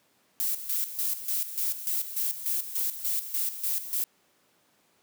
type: noise with tremolo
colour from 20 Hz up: violet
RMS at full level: -28 dBFS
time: 0.4-4.04 s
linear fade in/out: 0 ms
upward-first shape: square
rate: 3.4 Hz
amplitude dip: 70%
effects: pink hiss -66 dBFS RMS until 5.02 s + high-pass 200 Hz 12 dB/octave